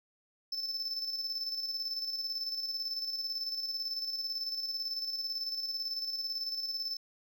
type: tone with tremolo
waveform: triangle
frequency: 5274 Hz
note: E8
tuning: in tune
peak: -31 dBFS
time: 0.52-6.97 s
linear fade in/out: 5 ms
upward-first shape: square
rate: 18 Hz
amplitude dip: 45%
effects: none